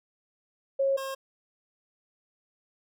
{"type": "tone pair in turn", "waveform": ["sine", "25% pulse"], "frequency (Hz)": [545, 537.2], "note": ["C#5", "C5"], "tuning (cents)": [-29, 46], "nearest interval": "unison", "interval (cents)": 25, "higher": "first", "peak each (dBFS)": [-22, -29], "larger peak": "first", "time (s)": [[0.79, 0.97], [0.97, 1.15]], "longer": "neither", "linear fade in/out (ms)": 10, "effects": []}